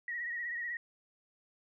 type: tone with vibrato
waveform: sine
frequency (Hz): 1900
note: A#6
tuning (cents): +33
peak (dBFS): -35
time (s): 0.08-0.77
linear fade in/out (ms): 2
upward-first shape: triangle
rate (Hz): 16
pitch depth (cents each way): 60
effects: none